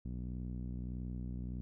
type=tone with low-pass filter; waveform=sawtooth; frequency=61.6 Hz; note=B1; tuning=4 cents flat; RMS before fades=-41 dBFS; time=0.05-1.61 s; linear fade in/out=0 ms; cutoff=220 Hz; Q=2.1; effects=none